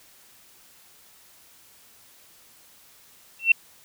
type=tone with exponential growth; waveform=sine; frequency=2702 Hz; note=E7; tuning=42 cents sharp; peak=-9 dBFS; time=3.39-3.52 s; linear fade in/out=5 ms; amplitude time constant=28 ms; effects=white hiss -54 dBFS RMS until 3.84 s